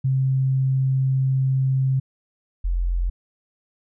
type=tone pair in turn; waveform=sine; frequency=132.7 / 43.71 Hz; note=C3 / F1; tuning=+25 / +2 cents; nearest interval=octave + perfect fifth; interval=1923 cents; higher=first; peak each=-17 / -19 dBFS; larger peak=first; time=0.04-2 / 2.64-3.1 s; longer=first; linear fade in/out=10 ms; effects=none